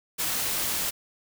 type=noise; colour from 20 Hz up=white; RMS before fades=-28 dBFS; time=0.18-0.91 s; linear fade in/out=20 ms; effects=none